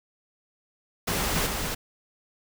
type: noise with echo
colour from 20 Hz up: pink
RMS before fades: -27 dBFS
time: 1.07-1.47 s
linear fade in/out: 10 ms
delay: 280 ms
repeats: 1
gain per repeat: -3 dB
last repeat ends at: 1.75 s
effects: none